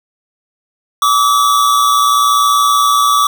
square tone pair together, 1153.2 / 1274 Hz, D6 / D#6, -32 / +41 cents, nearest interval major second, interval 173 cents, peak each -10 / -17 dBFS, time 1.02-3.27 s, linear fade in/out 2 ms, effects none

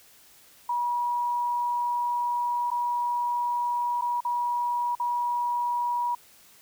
sine tone with dropouts, 964 Hz, B5, 42 cents flat, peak -24 dBFS, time 0.69-6.15 s, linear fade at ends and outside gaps 5 ms, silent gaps 2.704-2.714 / 4.012-4.02 / 4.206-4.249 / 4.952-4.998 s, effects white hiss -55 dBFS RMS until 6.61 s

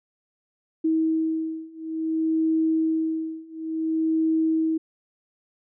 sine beating tone pair, 320 / 320.57 Hz, D#4 / E4, +49 / -48 cents, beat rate 0.57 Hz, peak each -25 / -24 dBFS, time 0.84-4.78 s, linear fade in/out 10 ms, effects none

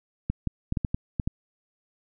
clicks, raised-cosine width 5 ms, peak -13 dBFS, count 8, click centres 0.3 / 0.473 / 0.724 / 0.772 / 0.848 / 0.945 / 1.198 / 1.275 s, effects none

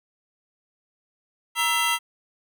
square tone cluster, 947 / 1317 / 2012 / 2739 / 3229 Hz, A#5 / E6 / B6 / F7 / G#7, +27 / -2 / +32 / -34 / -49 cents, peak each -28 dBFS, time 1.55-1.99 s, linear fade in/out 50 ms, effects none

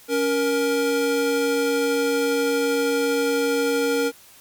square tone pair together, 279.5 / 470 Hz, C#4 / A#4, +14 / +14 cents, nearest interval major sixth, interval 900 cents, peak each -25 / -21 dBFS, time 0.08-4.12 s, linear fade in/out 50 ms, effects white hiss -49 dBFS RMS until 4.4 s + MP3 96 kbps

